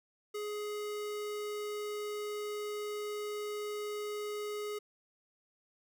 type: tone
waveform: square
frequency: 418.1 Hz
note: G#4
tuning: 12 cents sharp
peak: -37 dBFS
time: 0.34-4.79 s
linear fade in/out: 10 ms
effects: none